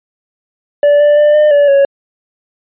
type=tone with pitch steps; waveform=triangle; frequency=581 / 588 / 594 / 603 / 576 / 556 Hz; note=D5 / D5 / D5 / D5 / D5 / C#5; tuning=-19 / +2 / +20 / +46 / -34 / +5 cents; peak=-3 dBFS; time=0.83-1.85 s; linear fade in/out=2 ms; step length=170 ms; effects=resampled to 8000 Hz